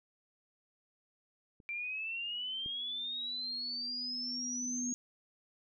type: clicks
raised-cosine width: 3 ms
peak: -45 / -36 dBFS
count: 2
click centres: 1.602 / 2.661 s
type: exponential sweep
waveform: sine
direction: up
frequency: 2349 to 6630 Hz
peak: -36 dBFS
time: 1.69-4.94 s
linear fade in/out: 0 ms
type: tone with exponential growth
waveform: sine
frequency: 246.9 Hz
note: B3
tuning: in tune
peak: -35 dBFS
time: 2.12-4.93 s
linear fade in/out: 5 ms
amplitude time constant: 610 ms
effects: none